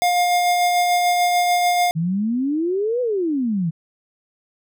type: tone with tremolo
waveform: square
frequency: 709 Hz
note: F5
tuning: 26 cents sharp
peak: -15 dBFS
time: 0.02-1.91 s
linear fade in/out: 0 ms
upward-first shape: sine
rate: 6.8 Hz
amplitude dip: 25%
type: exponential two-way sweep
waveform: sine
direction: up then down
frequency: 155.56 to 508 to 155.56 Hz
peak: -18 dBFS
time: 1.95-3.71 s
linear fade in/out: 20 ms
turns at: 3.01 s
effects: none

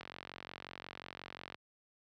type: click train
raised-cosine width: 0.3 ms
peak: -28 dBFS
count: 71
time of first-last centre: 0.01-1.545 s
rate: 45.6 Hz
effects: high-pass 80 Hz 12 dB/octave

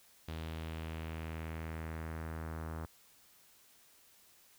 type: tone with low-pass filter sweep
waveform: sawtooth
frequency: 80.4 Hz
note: E2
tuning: 43 cents flat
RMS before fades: -42 dBFS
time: 0.28-2.86 s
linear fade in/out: 5 ms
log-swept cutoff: 3800 to 1300 Hz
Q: 1.9
effects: white hiss -64 dBFS RMS until 4.58 s

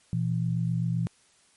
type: tone pair together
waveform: sine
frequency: 120 / 167.7 Hz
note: B2 / E3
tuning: -49 / +30 cents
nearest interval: tritone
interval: 579 cents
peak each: -27 dBFS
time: 0.13-1.07 s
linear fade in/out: 0 ms
effects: white hiss -62 dBFS RMS until 1.56 s + MP3 48 kbps

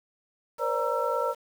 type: tone cluster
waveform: sine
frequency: 479.4 / 529 / 585 / 937 / 1338 Hz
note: A#4 / C5 / D5 / A#5 / E6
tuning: +48 / +19 / -7 / +9 / +25 cents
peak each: -31 dBFS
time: 0.58-1.35 s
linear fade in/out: 50 ms
effects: 8-bit

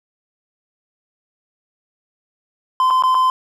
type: tone with dropouts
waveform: triangle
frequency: 1030 Hz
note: C6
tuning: 28 cents flat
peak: -10 dBFS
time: 2.8-3.3 s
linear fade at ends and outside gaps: 1 ms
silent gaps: 2.903-2.907 / 3.024-3.036 / 3.146-3.15 s
effects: none

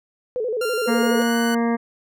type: tone with vibrato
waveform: sine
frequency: 466.2 Hz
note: A#4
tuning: in tune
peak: -21 dBFS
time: 0.36-1.22 s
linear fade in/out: 0 ms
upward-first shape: square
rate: 12 Hz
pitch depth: 120 cents each way
type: tone with pitch glide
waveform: sawtooth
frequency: 1390 to 1489.8 Hz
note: F6 to F#6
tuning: -9 to +11 cents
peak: -22 dBFS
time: 0.61-1.55 s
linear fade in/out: 5 ms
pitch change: +120 cents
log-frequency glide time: 0.88-1.37 s
type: harmonic tone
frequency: 233.1 Hz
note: A#3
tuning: in tune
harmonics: 1 / 2 / 3 / 4 / 5 / 7 / 8 / 9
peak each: -19 / -25 / -29 / -31 / -33 / -36 / -37 / -38 dBFS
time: 0.87-1.77 s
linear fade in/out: 20 ms
effects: none

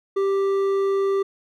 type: tone with hard clipping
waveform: triangle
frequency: 392 Hz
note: G4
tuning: in tune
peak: -20 dBFS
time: 0.16-1.23 s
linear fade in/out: 10 ms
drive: 10 dB
effects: none

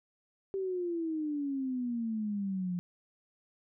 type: exponential sweep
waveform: sine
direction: down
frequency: 392 to 174.61 Hz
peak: -31 dBFS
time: 0.54-2.79 s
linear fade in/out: 0 ms
effects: none

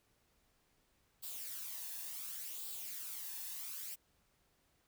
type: noise with flanger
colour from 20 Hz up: blue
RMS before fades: -45 dBFS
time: 1.22-3.96 s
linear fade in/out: 20 ms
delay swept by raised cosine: 0.24 to 1.15 ms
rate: 0.69 Hz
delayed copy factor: +0.55
effects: pink hiss -75 dBFS RMS until 4.87 s

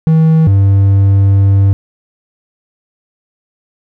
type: tone pair in turn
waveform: triangle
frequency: 160 / 98.39 Hz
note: D#3 / G2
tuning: +49 / +7 cents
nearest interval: minor sixth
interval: 842 cents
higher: first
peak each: -3 dBFS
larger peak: neither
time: 0.07-0.47 / 0.47-1.73 s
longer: second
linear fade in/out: 0 ms
effects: none

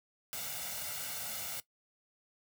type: noise with comb filter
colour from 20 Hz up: white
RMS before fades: -40 dBFS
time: 0.33-1.6 s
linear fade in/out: 0 ms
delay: 1.4 ms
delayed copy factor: +0.7
effects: noise-tail reverb RT60 0.1 s tail -18 dB re dry + high-pass 80 Hz 12 dB/octave

